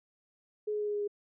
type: tone with pitch steps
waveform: sine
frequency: 422.5 / 420.1 / 417.6 / 415.2 / 412.9 / 410.5 Hz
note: G#4 / G#4 / G#4 / G#4 / G#4 / G#4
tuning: +30 / +20 / +10 / 0 / -10 / -20 cents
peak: -30 dBFS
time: 0.67-1.078 s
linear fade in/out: 10 ms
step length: 68 ms
effects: none